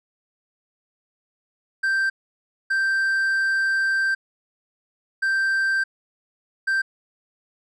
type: tone bursts at uneven times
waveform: triangle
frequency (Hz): 1568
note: G6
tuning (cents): 0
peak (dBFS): -17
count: 4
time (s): 1.83-2.1 / 2.7-4.15 / 5.22-5.84 / 6.67-6.82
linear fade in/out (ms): 10
effects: resampled to 24000 Hz